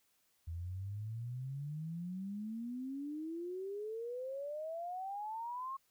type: exponential sweep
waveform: sine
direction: up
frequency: 81.2 to 1093 Hz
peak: -39 dBFS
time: 0.47-5.77 s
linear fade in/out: 10 ms
effects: white hiss -75 dBFS RMS until 5.9 s